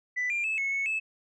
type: tone with pitch steps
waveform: sine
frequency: 1988 / 2390 / 2609 / 2192 / 2205 / 2609 Hz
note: B6 / D7 / E7 / C#7 / C#7 / E7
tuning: +11 / +30 / -18 / -20 / -10 / -18 cents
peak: -25 dBFS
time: 0.16-1 s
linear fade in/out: 20 ms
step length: 140 ms
effects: tanh soft clip ceiling -24 dBFS